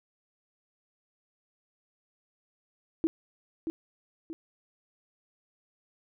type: tone with echo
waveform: sine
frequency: 325 Hz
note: E4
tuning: 24 cents flat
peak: -22 dBFS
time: 3.04-3.07 s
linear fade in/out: 0 ms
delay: 630 ms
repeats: 2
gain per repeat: -7 dB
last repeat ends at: 4.33 s
effects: none